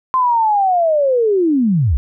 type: linear sweep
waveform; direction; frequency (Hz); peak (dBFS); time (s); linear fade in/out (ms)
sine; down; 1046.5 to 54.7; -11; 0.14-1.97; 0
effects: none